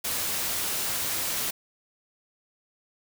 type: noise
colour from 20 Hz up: white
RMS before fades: -29 dBFS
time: 0.04-1.51 s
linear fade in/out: 10 ms
effects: none